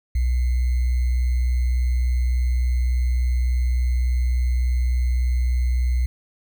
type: tone with sample-and-hold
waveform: sine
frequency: 61.74 Hz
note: B1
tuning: in tune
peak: -17 dBFS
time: 0.15-6.06 s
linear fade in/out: 5 ms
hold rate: 2100 Hz
effects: none